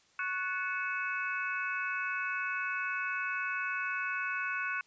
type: harmonic tone with a mistuned harmonic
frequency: 370 Hz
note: F#4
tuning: in tune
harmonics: 3 / 4 / 5 / 6 / 7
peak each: -39 / -34 / -47 / -42 / -39 dBFS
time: 0.19-4.81 s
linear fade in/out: 2 ms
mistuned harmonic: 5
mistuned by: -110 cents
effects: white hiss -66 dBFS RMS until 4.86 s + resampled to 16000 Hz